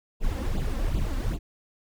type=noise with flanger; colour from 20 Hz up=brown; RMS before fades=-26 dBFS; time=0.2-1.39 s; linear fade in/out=50 ms; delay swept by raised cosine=0.26 to 3.86 ms; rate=2.6 Hz; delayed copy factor=+0.85; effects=none